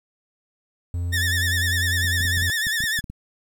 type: tone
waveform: triangle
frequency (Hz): 87.31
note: F2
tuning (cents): 0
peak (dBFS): -21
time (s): 0.94-2.5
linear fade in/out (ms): 0
type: tone with vibrato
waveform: sawtooth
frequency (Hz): 1780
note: A6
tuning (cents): +20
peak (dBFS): -18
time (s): 1.12-3.01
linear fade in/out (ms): 20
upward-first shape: sine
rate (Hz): 10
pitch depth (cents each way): 82
type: clicks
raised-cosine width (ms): 5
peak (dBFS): -22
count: 11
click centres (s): 2.045 / 2.206 / 2.252 / 2.373 / 2.423 / 2.669 / 2.805 / 2.839 / 2.99 / 3.042 / 3.1
effects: 9-bit